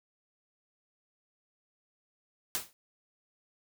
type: noise with exponential decay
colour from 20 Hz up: white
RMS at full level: -29 dBFS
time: 2.55-2.73 s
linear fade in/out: 0 ms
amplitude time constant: 37 ms
effects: none